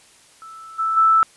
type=tone with level steps; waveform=sine; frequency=1318.5 Hz; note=E6; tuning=in tune; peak=-36 / -18 / -11 dBFS; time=0.42-1.23 s; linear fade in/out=0 ms; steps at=0.78 / 0.96 s; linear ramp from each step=20 ms; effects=white hiss -51 dBFS RMS until 1.36 s + resampled to 24000 Hz